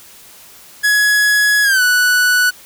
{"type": "tone with pitch glide", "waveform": "45% pulse", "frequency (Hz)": [1681, 1480.4], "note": ["G#6", "F#6"], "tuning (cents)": [20, 0], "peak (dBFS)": -10, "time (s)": [0.83, 2.51], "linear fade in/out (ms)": 20, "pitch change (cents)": -220, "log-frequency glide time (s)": [1.63, 1.82], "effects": ["white hiss -41 dBFS RMS until 2.65 s"]}